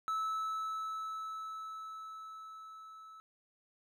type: tone with level ramp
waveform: triangle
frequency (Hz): 1305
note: E6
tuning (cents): -18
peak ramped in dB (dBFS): -30 to -49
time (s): 0.08-3.2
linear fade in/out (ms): 0
effects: none